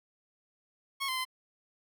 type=tone with pitch steps; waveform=15% pulse; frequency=1095 / 1036 / 1030 Hz; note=C#6 / C6 / C6; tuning=-22 / -17 / -28 cents; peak=-25 dBFS; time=1-1.252 s; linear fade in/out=20 ms; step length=84 ms; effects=none